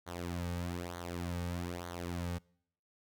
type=tone with flanger; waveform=sawtooth; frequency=87.31 Hz; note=F2; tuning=in tune; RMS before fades=-39 dBFS; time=0.06-2.39 s; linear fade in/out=20 ms; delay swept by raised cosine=0.38 to 2.98 ms; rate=1.1 Hz; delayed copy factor=-0.7; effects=noise-tail reverb RT60 0.7 s tail -26 dB re dry